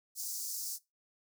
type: high-pass noise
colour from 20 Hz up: pink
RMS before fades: -39 dBFS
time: 0.15-0.79 s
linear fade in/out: 50 ms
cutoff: 5000 Hz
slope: 48 dB/octave
effects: noise-tail reverb RT60 0.2 s tail -19 dB re dry